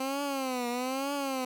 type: tone with vibrato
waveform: 15% pulse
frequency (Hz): 261.6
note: C4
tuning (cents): 0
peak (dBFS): -24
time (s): 0-1.45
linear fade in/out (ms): 5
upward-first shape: triangle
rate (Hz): 1.1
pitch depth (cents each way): 160
effects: none